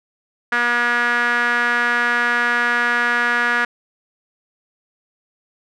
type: tone with band-pass filter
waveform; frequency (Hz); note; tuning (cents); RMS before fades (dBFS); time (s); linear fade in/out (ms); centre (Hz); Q
sawtooth; 240; B3; -49; -18; 0.52-3.65; 5; 1600; 4.5
effects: none